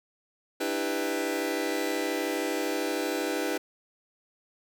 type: chord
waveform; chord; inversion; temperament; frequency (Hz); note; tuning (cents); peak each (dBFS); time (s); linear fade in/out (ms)
sawtooth; E minor seventh; third; just; 296.7 / 329.6 / 395.6 / 494.4; D4 / E4 / G4 / B4; +18 / 0 / +16 / +2; -29; 0.6-3.58; 10
effects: none